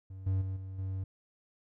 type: tone with level steps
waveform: triangle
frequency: 95.2 Hz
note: F#2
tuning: 50 cents sharp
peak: -40 / -25 / -31 / -37 / -31 dBFS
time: 0.1-1.04 s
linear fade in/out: 5 ms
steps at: 0.26 / 0.41 / 0.56 / 0.78 s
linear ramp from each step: 10 ms
effects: none